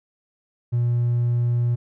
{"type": "tone", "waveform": "triangle", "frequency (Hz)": 120, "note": "B2", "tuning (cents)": -49, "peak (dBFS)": -15, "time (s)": [0.72, 1.76], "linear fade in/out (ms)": 20, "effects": ["tanh soft clip ceiling -13 dBFS"]}